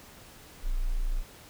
sine tone, 29.3 Hz, A#0, 10 cents sharp, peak -25 dBFS, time 0.62-1.24 s, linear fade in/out 50 ms, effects pink hiss -51 dBFS RMS until 1.49 s

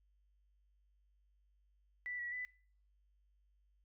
sine tone with pitch steps, 1973 / 1932 / 1993 Hz, B6 / B6 / B6, -2 / -39 / +15 cents, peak -40 dBFS, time 2.06-2.45 s, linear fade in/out 0 ms, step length 130 ms, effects noise-tail reverb RT60 0.5 s tail -21 dB re dry + added 50 Hz sine -70 dBFS peak until 3.84 s

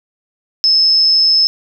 sine tone with amplitude modulation, 5210 Hz, E8, 21 cents flat, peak -6 dBFS, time 0.64-1.47 s, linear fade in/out 0 ms, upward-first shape sine, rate 167 Hz, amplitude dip 40%, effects none

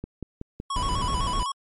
click train, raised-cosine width 3 ms, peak -20 dBFS, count 4, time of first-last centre 0.04-0.601 s, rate 5.35 Hz
square tone with vibrato, 1046.5 Hz, C6, in tune, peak -27 dBFS, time 0.7-1.52 s, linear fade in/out 5 ms, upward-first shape square, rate 7.9 Hz, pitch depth 90 cents each way
brown noise, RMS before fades -28 dBFS, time 0.76-1.43 s, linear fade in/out 0 ms
effects MP3 48 kbps

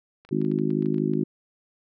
clicks, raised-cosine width 0.3 ms, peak -33 dBFS, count 12, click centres 0.25 / 0.29 / 0.416 / 0.449 / 0.516 / 0.588 / 0.705 / 0.824 / 0.859 / 0.944 / 0.982 / 1.136 s
harmonic tone, 52.1 Hz, G#1, 6 cents sharp, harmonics 3 / 4 / 5 / 6 / 7, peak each -28 / -28 / -28 / -28 / -28 dBFS, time 0.31-1.24 s, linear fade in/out 10 ms
effects none

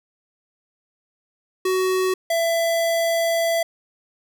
square tone pair in turn, 373.5 / 667.6 Hz, F#4 / E5, +16 / +22 cents, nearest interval minor seventh, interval 1006 cents, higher second, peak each -19 dBFS, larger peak neither, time 1.65-2.14 / 2.3-3.63 s, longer second, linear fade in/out 5 ms, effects none

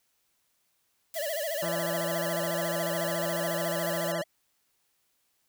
blue noise, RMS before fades -39 dBFS, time 1.14-4.12 s, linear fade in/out 2 ms
square tone with vibrato, 615 Hz, D#5, 20 cents flat, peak -31 dBFS, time 1.15-4.24 s, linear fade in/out 20 ms, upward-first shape sine, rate 14 Hz, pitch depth 150 cents each way
harmonic tone, 169.2 Hz, E3, 45 cents sharp, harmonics 1 / 2 / 3 / 4 / 5 / 6 / 7 / 8 / 9 / 10, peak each -36 / -39 / -41 / -42 / -43 / -44 / -44 / -45 / -46 / -46 dBFS, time 1.62-4.22 s, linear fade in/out 10 ms
effects white hiss -73 dBFS RMS until 5.48 s

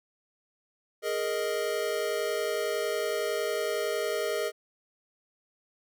square chord, Ab suspended second, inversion none, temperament equal, 415.3 / 466.2 / 622.3 Hz, Ab4 / Bb4 / Eb5, 0 / 0 / 0 cents, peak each -33 dBFS, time 1.02-4.52 s, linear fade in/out 50 ms, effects none

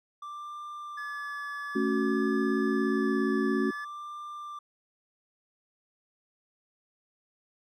triangle tone with vibrato, 1174.7 Hz, D6, in tune, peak -36 dBFS, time 0.22-4.59 s, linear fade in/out 5 ms, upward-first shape sine, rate 0.56 Hz, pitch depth 22 cents each way
triangle tone with pitch glide, 1706 to 1718.9 Hz, G#6 to A6, +46 to -41 cents, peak -35 dBFS, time 0.97-3.85 s, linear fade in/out 10 ms, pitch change +13 cents, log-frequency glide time 2.46-2.92 s
sine chord, F# minor, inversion first, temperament equal, 220 / 277.2 / 370 Hz, A3 / C#4 / F#4, 0 / 0 / 0 cents, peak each -29 dBFS, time 1.75-3.71 s, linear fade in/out 10 ms
effects none

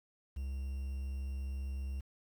triangle tone with quantisation, 67.3 Hz, C2, 49 cents sharp, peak -34 dBFS, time 0.36-2.01 s, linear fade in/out 10 ms, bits 10, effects none

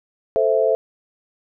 sine chord, A minor, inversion none, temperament equal, 440 / 523.3 / 659.3 Hz, A4 / C5 / E5, 0 / 0 / 0 cents, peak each -19 dBFS, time 0.36-0.75 s, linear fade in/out 0 ms, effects none

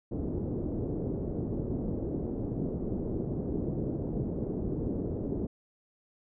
white low-pass noise, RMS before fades -33 dBFS, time 0.11-5.47 s, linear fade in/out 10 ms, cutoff 400 Hz, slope 24 dB/octave, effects none

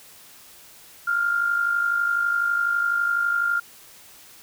sine tone with amplitude modulation, 1400 Hz, F6, 4 cents sharp, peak -17 dBFS, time 1.07-3.6 s, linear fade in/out 10 ms, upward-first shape sine, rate 52 Hz, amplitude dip 55%, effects white hiss -48 dBFS RMS until 4.42 s

